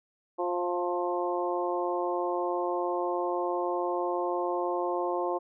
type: harmonic tone with a mistuned harmonic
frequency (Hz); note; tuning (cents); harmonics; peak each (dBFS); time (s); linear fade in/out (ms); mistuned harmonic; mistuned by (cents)
176.8; F3; +22; 2 / 3 / 4 / 5 / 6; -31 / -33 / -34 / -35 / -36; 0.38-5.39; 20; 4; -15
effects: none